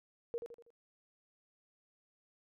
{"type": "tone with echo", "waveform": "sine", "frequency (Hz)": 470.1, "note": "A#4", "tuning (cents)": 15, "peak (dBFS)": -34, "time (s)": [0.34, 0.38], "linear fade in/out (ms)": 0, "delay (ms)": 81, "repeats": 4, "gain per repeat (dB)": -7, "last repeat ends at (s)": 0.704, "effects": []}